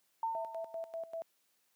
sine tone with exponential decay, 904 Hz, A5, 47 cents sharp, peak -30 dBFS, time 0.23-1.02 s, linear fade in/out 2 ms, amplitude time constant 170 ms
sine tone with tremolo, 659.3 Hz, E5, in tune, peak -37 dBFS, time 0.35-1.22 s, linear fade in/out 0 ms, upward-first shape square, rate 5.1 Hz, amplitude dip 80%
effects white hiss -75 dBFS RMS until 1.75 s + high-pass 150 Hz 12 dB/octave

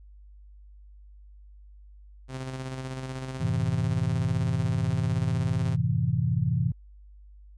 sawtooth tone with tremolo, 130.81 Hz, C3, in tune, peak -28 dBFS, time 2.28-5.77 s, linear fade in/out 50 ms, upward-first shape square, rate 16 Hz, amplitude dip 35%
sine chord, F# half-diminished seventh, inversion none, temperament equal, 92.5 / 110 / 130.81 / 164.81 Hz, F#2 / A2 / C3 / E3, 0 / 0 / 0 / 0 cents, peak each -32 / -28 / -26 / -28 dBFS, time 3.4-6.72 s, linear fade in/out 10 ms
effects added 50 Hz sine -47 dBFS peak until 7.57 s + resampled to 22050 Hz

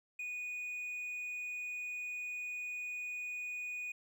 triangle tone, 2470 Hz, D#7, 13 cents flat, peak -37 dBFS, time 0.19-3.92 s, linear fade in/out 5 ms, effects none

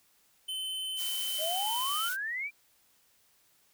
square tone, 3058 Hz, G7, 44 cents flat, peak -34 dBFS, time 0.48-2.09 s, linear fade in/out 10 ms
blue noise, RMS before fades -37 dBFS, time 0.96-2.17 s, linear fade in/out 50 ms
sine exponential sweep, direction up, 596 to 2408 Hz, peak -32 dBFS, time 1.38-2.51 s, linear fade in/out 50 ms
effects white hiss -67 dBFS RMS until 3.73 s

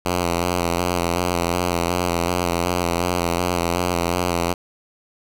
5% pulse tone with vibrato, 87.31 Hz, F2, in tune, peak -8 dBFS, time 0.05-4.54 s, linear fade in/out 10 ms, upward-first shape square, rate 2.7 Hz, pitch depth 34 cents each way, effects none

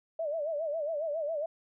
sine tone with vibrato, 618 Hz, D#5, 12 cents flat, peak -30 dBFS, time 0.19-1.46 s, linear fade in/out 5 ms, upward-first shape sine, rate 7.3 Hz, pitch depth 130 cents each way, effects none

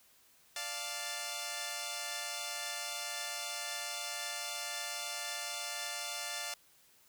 5% pulse chord, D minor, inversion none, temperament equal, 587.3 / 698.5 / 880 Hz, D5 / F5 / A5, 0 / 0 / 0 cents, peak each -32 / -29 / -32 dBFS, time 0.56-6.54 s, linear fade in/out 2 ms, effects white hiss -65 dBFS RMS until 7.08 s

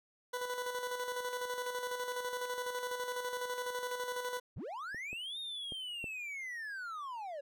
20% pulse tone with tremolo, 495.1 Hz, B4, 4 cents sharp, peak -30 dBFS, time 0.33-4.4 s, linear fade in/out 10 ms, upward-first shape square, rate 12 Hz, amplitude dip 45%
triangle linear two-way sweep, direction up then down, 52.6 to 3729 to 543 Hz, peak -38 dBFS, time 4.56-7.41 s, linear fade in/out 10 ms, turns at 5.39 s
clicks, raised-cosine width 2 ms, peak -36 / -35 / -33 / -30 dBFS, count 4, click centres 4.946 / 5.13 / 5.722 / 6.042 s
effects none

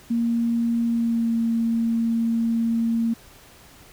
sine tone with pitch glide, 233.1 to 229.5 Hz, A#3 to A#3, 0 to -27 cents, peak -19 dBFS, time 0.1-3.14 s, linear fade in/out 10 ms, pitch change -27 cents, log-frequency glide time 0.87-1.34 s, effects pink hiss -49 dBFS RMS until 3.92 s

